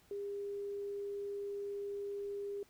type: tone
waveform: sine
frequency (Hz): 403.4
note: G4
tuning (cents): +50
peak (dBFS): -38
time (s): 0.11-2.63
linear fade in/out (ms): 2
effects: pink hiss -67 dBFS RMS until 2.69 s